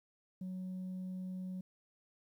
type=tone; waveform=sine; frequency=185 Hz; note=F#3; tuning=in tune; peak=-37 dBFS; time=0.41-1.61 s; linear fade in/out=5 ms; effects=tanh soft clip ceiling -38 dBFS + 12-bit